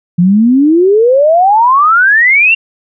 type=exponential sweep; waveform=sine; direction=up; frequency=169 to 2794 Hz; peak=-4 dBFS; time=0.18-2.55 s; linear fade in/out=10 ms; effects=none